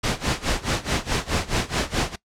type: noise with tremolo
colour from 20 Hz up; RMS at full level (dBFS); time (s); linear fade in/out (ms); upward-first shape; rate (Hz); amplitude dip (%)
pink; -21; 0.03-2.16; 10; sine; 4.7; 90
effects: noise-tail reverb RT60 0.1 s tail -21 dB re dry + low-pass 7000 Hz 12 dB/octave